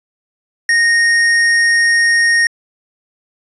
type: tone with tanh clipping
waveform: sine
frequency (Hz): 1857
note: A#6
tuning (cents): -7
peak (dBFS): -11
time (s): 0.69-2.47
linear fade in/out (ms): 2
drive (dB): 15
effects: resampled to 24000 Hz